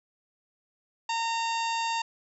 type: harmonic tone with a mistuned harmonic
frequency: 917 Hz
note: A#5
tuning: 29 cents flat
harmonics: 1 / 2 / 3 / 4 / 5 / 6 / 7 / 8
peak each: -28 / -39 / -35 / -39 / -39 / -48 / -45 / -44 dBFS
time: 1.09-2.02 s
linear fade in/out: 5 ms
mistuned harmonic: 5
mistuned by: +25 cents
effects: none